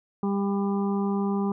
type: harmonic tone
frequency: 199.2 Hz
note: G3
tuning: 28 cents sharp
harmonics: 1 / 2 / 4 / 5 / 6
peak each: -24 / -30 / -36 / -38 / -40 dBFS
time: 0.23-1.52 s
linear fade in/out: 2 ms
effects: none